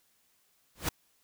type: noise with exponential growth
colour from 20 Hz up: pink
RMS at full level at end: -25 dBFS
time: 0.75-0.89 s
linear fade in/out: 5 ms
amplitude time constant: 29 ms
effects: white hiss -70 dBFS RMS until 1.23 s